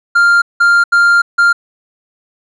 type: tone bursts at uneven times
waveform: triangle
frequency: 1396.9 Hz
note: F6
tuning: in tune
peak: -4 dBFS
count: 4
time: 0.15-0.42 / 0.6-0.84 / 0.92-1.22 / 1.38-1.53 s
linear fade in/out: 10 ms
effects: resampled to 24000 Hz